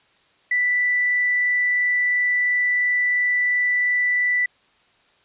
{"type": "tone with frequency modulation", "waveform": "sine", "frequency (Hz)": 1975.5, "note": "B6", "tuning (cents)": 0, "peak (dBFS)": -17, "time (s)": [0.51, 4.46], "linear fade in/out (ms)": 5, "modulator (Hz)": 22.9, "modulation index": 0.27, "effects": ["white hiss -59 dBFS RMS until 5.24 s", "resampled to 8000 Hz"]}